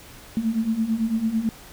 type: beating tone pair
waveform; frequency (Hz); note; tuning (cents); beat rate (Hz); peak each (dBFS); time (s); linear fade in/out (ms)
sine; 217.8 / 226.8; A3 / A#3; -17 / -47; 9; -26 / -22; 0.37-1.49; 0
effects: pink hiss -45 dBFS RMS until 1.72 s